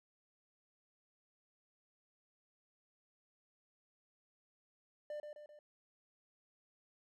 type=tone with echo; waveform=triangle; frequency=596 Hz; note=D5; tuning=25 cents sharp; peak=-39 dBFS; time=5.1-5.2 s; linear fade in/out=2 ms; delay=130 ms; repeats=3; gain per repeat=-5 dB; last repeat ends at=5.59 s; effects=none